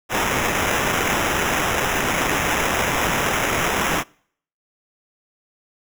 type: noise with sample-and-hold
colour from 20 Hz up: white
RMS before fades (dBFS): -21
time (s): 0.09-4.04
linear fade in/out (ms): 50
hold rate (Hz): 4410
effects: noise-tail reverb RT60 0.6 s tail -26 dB re dry